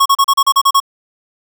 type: tone bursts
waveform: square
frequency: 1100 Hz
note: C#6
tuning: 14 cents flat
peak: -8 dBFS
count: 9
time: 0-0.802 s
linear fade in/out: 10 ms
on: 58 ms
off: 35 ms
effects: 7-bit